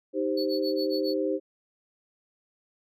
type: chord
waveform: sine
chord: C minor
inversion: first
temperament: equal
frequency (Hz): 311.1 / 392 / 523.3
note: Eb4 / G4 / C5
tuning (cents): 0 / 0 / 0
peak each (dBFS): -29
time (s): 0.13-1.4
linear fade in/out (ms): 50
type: tone with tremolo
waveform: triangle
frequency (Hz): 4435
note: C#8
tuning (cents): 0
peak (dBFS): -31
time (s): 0.37-1.14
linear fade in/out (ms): 5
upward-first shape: sine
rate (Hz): 7.3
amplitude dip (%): 100
effects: none